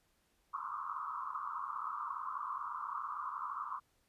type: band-pass noise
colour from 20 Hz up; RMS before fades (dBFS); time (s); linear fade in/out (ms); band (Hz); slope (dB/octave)
pink; -41; 0.53-3.8; 20; 990 to 1300; 96
effects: pink hiss -75 dBFS RMS until 4.08 s + resampled to 32000 Hz